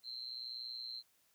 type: tone with amplitude modulation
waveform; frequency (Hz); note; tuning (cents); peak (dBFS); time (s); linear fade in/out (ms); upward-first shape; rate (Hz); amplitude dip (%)
sine; 4134; C8; -22; -38; 0.03-1.03; 50; sine; 121; 100
effects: white hiss -73 dBFS RMS until 1.34 s